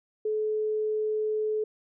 sine tone, 429.9 Hz, A4, 40 cents flat, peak -25 dBFS, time 0.25-1.64 s, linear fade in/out 5 ms, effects none

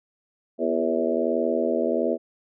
harmonic tone with a mistuned harmonic, 81.3 Hz, E2, 23 cents flat, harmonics 3 / 4 / 5 / 6 / 7 / 8, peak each -28 / -28 / -28 / -28 / -28 / -28 dBFS, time 0.58-2.18 s, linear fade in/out 50 ms, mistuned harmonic 4, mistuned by +54 cents, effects none

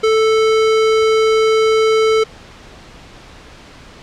square tone, 440 Hz, A4, in tune, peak -11 dBFS, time 0.03-2.24 s, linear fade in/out 10 ms, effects pink hiss -39 dBFS RMS until 4.02 s + low-pass 5000 Hz 12 dB/octave

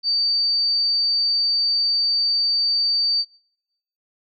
sine tone, 4611 Hz, D8, 33 cents flat, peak -17 dBFS, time 0.03-3.25 s, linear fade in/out 50 ms, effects noise-tail reverb RT60 0.9 s tail -26 dB re dry

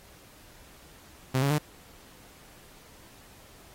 sawtooth tone with pitch steps, 130.5 / 139.87 / 149.91 Hz, C3 / C#3 / D3, -4 / +16 / +36 cents, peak -19 dBFS, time 1.34-1.586 s, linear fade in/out 10 ms, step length 82 ms, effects pink hiss -54 dBFS RMS until 3.74 s + AAC 48 kbps

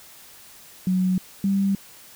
sine tone pair in turn, 185 / 196.43 Hz, F#3 / G3, 0 / +4 cents, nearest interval minor second, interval 104 cents, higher second, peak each -18 dBFS, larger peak neither, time 0.87-1.18 / 1.44-1.75 s, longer neither, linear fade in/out 2 ms, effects white hiss -47 dBFS RMS until 2.15 s

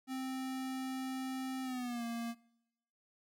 square tone with pitch glide, 261.6 to 233.1 Hz, C4 to A#3, 0 to 0 cents, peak -38 dBFS, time 0.07-2.35 s, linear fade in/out 50 ms, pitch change -200 cents, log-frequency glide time 1.63-2.04 s, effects noise-tail reverb RT60 0.9 s tail -23 dB re dry

